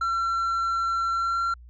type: tone with pitch glide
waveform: triangle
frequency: 1356 to 1368.6 Hz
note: E6 to F6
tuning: +49 to -35 cents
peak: -21 dBFS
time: 0.01-1.54 s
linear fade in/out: 5 ms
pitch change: +16 cents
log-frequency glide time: 1.12-1.41 s
effects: added 60 Hz sine -44 dBFS peak until 1.69 s + resampled to 16000 Hz